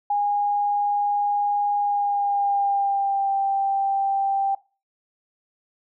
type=tone with pitch glide; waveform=sine; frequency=819 to 787.5 Hz; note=G#5 to G5; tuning=-24 to +8 cents; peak=-19 dBFS; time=0.1-4.55 s; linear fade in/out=5 ms; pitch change=-68 cents; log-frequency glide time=1.77-3.32 s; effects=noise-tail reverb RT60 0.3 s tail -19 dB re dry